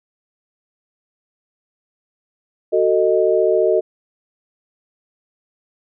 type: chord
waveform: sine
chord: D# diminished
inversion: first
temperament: just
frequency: 373.4 / 448 / 622.3 Hz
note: F#4 / A4 / D#5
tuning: +16 / +31 / 0 cents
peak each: -17 dBFS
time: 2.72-3.81 s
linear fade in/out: 20 ms
effects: none